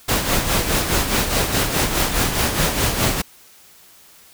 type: noise with tremolo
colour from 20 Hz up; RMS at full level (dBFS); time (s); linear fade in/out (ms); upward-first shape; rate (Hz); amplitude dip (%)
pink; -17; 0.08-3.22; 10; sine; 4.8; 55
effects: white hiss -48 dBFS RMS until 4.33 s